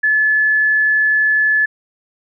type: tone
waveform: sine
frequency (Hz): 1724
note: A6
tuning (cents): -36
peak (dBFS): -11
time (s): 0.03-1.66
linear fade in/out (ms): 10
effects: none